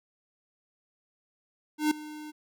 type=tone with ADSR envelope; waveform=square; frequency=303.5 Hz; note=D#4; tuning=43 cents flat; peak=-21 dBFS; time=1.78-2.32 s; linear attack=130 ms; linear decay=5 ms; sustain=-19 dB; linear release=23 ms; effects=none